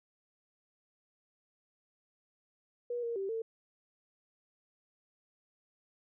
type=tone with pitch steps; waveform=sine; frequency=482.2 / 467.2 / 389.4 / 450.2 Hz; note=B4 / A#4 / G4 / A4; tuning=-41 / +4 / -12 / +40 cents; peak=-33 dBFS; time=2.9-3.42 s; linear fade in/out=5 ms; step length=130 ms; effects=none